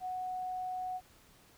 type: tone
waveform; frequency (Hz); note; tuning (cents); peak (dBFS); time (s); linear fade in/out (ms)
sine; 738; F#5; -5; -35; 0-1.01; 50
effects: pink hiss -62 dBFS RMS until 1.57 s